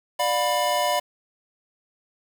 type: chord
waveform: square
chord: B diminished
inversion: first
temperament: just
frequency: 592.7 / 711.2 / 987.8 Hz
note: D5 / F5 / B5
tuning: +16 / +31 / 0 cents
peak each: -26 dBFS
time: 0.19-1 s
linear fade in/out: 10 ms
effects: 7-bit